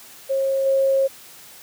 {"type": "tone with level steps", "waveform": "sine", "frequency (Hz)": 540, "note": "C#5", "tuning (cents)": -45, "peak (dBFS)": [-18, -15], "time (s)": [0.29, 1.08], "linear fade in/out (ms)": 20, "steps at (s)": 0.65, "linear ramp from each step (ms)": 20, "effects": ["white hiss -44 dBFS RMS until 1.62 s", "high-pass 80 Hz 12 dB/octave"]}